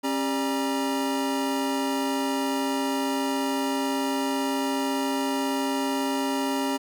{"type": "tone cluster", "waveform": "square", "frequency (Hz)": [271.8, 399.4, 588, 950], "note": ["C#4", "G4", "D5", "A#5"], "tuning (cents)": [-34, 32, 2, 33], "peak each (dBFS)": [-27, -34, -35, -32], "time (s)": [0.03, 6.78], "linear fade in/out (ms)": 20, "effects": []}